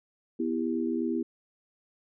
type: chord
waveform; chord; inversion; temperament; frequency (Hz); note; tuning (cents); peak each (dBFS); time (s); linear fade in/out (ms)
sine; E minor; second; equal with one note detuned; 246.9 / 329.6 / 397.9; B3 / E4 / G4; 0 / 0 / +26; -30 / -30 / -34; 0.39-1.23; 10
effects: none